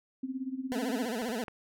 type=tone with tremolo; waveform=sine; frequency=261.9 Hz; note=C4; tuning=2 cents sharp; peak=-30 dBFS; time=0.23-1.06 s; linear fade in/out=5 ms; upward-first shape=sine; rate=17 Hz; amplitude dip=80%
type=tone with vibrato; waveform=20% pulse; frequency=233.7 Hz; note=A#3; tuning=5 cents sharp; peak=-27 dBFS; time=0.72-1.44 s; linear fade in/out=0 ms; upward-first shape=sine; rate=15 Hz; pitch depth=170 cents each way
type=clicks; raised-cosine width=0.5 ms; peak=-28 dBFS; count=3; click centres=1.219 / 1.291 / 1.482 s
effects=none